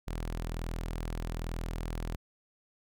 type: tone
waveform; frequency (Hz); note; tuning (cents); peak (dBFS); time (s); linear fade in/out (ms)
sawtooth; 41.15; E1; -2; -30; 0.07-2.16; 10
effects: none